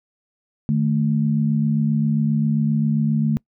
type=tone pair together; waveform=sine; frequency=151.47 / 219 Hz; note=D#3 / A3; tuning=-46 / -8 cents; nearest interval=tritone; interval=638 cents; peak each=-19 dBFS; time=0.69-3.37 s; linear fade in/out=0 ms; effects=noise-tail reverb RT60 0.1 s tail -25 dB re dry